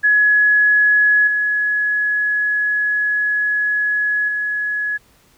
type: tone with level steps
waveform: sine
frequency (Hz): 1688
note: G#6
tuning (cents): +28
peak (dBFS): -10 / -15 / -18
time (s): 0.03-4.98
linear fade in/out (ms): 20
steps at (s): 1.27 / 4.28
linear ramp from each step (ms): 5
effects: pink hiss -54 dBFS RMS until 5.37 s